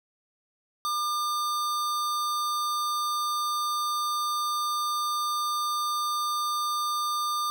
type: tone pair together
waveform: square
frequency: 1200 / 4596 Hz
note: D6 / D8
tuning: +37 / -38 cents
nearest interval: octave + major seventh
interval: 2325 cents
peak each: -27 / -39 dBFS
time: 0.85-7.5 s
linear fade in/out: 0 ms
effects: 11-bit